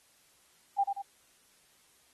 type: tone with echo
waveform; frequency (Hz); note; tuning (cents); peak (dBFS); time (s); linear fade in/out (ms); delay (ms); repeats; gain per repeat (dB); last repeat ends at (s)
sine; 796; G5; +26; -23; 0.78-0.84; 10; 91; 2; -6; 1.022
effects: white hiss -65 dBFS RMS until 2.13 s + AAC 32 kbps